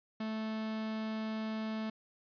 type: tone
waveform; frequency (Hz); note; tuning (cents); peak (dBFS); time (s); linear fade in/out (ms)
45% pulse; 219; A3; -8; -35; 0.2-1.9; 5
effects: resampled to 11025 Hz